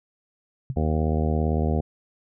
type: tone with exponential decay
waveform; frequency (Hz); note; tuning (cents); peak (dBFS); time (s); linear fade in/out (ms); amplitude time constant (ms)
sine; 130.81; C3; 0; -21; 0.7-0.78; 0; 16
type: harmonic tone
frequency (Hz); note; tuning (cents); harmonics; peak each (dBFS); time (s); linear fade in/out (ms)
77.8; D#2; 0; 1 / 2 / 3 / 4 / 5 / 6 / 7 / 8 / 9 / 10; -23 / -27 / -28 / -35 / -32 / -33 / -35 / -43 / -34 / -40; 0.76-1.81; 10
effects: none